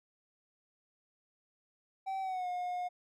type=tone with pitch glide; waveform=triangle; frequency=770 to 718.4 Hz; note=G5 to F5; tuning=-31 to +49 cents; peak=-32 dBFS; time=2.06-2.89 s; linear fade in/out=20 ms; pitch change=-120 cents; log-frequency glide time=2.21-2.48 s; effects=none